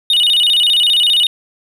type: tone with vibrato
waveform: triangle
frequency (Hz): 3293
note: G#7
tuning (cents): -15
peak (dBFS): -8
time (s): 0.1-1.27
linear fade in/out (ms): 2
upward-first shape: square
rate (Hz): 15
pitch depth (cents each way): 200
effects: none